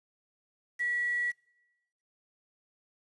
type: tone with quantisation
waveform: sine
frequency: 1937 Hz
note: B6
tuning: 34 cents flat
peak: -28 dBFS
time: 0.79-1.32 s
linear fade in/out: 20 ms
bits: 8
effects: noise-tail reverb RT60 1.0 s tail -25 dB re dry + resampled to 22050 Hz